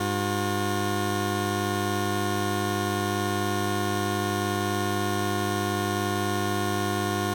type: tone pair together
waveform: 15% pulse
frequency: 100.7 / 358.9 Hz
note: G2 / F4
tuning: +47 / +47 cents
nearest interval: octave + minor seventh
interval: 2200 cents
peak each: -21 dBFS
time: 0-7.34 s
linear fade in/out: 5 ms
effects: none